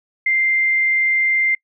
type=tone; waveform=sine; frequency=2093 Hz; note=C7; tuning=in tune; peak=-14 dBFS; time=0.26-1.55 s; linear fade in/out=5 ms; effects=noise-tail reverb RT60 0.1 s tail -26 dB re dry